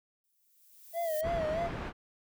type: noise with exponential growth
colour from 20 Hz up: violet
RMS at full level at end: -39 dBFS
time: 0.24-1.21 s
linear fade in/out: 1 ms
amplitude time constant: 210 ms
type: tone with vibrato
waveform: triangle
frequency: 649 Hz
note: E5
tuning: 27 cents flat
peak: -28 dBFS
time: 0.93-1.7 s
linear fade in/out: 50 ms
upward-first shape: sine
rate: 3.2 Hz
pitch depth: 97 cents each way
type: low-pass noise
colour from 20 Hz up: pink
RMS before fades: -38 dBFS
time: 1.22-1.93 s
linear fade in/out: 50 ms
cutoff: 1900 Hz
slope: 12 dB/octave
effects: none